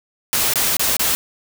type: noise with dropouts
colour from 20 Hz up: white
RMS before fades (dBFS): -18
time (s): 0.33-1.15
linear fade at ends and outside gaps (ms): 0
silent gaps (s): 0.536-0.557 / 0.768-0.795 / 0.967-0.995
effects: none